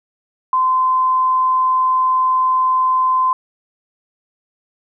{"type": "tone", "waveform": "sine", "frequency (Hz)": 1031, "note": "C6", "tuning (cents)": -26, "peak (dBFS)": -12, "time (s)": [0.53, 3.33], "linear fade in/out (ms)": 2, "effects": []}